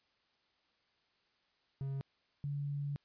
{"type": "tone pair in turn", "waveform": ["triangle", "sine"], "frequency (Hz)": [136.5, 143.02], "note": ["C#3", "D3"], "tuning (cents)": [-26, -46], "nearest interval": "minor second", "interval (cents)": 80, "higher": "second", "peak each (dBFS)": [-34, -35], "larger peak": "first", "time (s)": [[1.81, 2.01], [2.44, 2.96]], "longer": "second", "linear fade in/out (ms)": 0, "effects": ["white hiss -75 dBFS RMS until 3.04 s", "resampled to 11025 Hz"]}